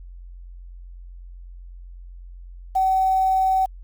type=tone with quantisation; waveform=sine; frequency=760 Hz; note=F#5; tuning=46 cents sharp; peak=-16 dBFS; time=2.75-3.66 s; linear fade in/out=10 ms; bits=7; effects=added 44 Hz sine -37 dBFS peak until 3.83 s